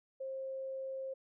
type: tone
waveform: sine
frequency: 532 Hz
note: C5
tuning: 29 cents sharp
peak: -38 dBFS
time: 0.2-1.14 s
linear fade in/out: 10 ms
effects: none